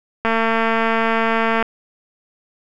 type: click train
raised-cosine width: 0.5 ms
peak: -4 dBFS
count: 312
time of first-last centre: 0.25-1.626 s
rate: 226 Hz
effects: none